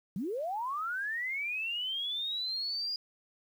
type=linear sweep; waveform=sine; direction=up; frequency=162.8 to 4895 Hz; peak=-32 dBFS; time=0.16-2.96 s; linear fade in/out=2 ms; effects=10-bit